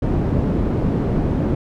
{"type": "low-pass noise", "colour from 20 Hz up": "white", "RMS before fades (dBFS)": -19, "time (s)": [0.02, 1.55], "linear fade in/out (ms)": 5, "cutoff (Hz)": 260, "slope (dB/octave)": 12, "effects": []}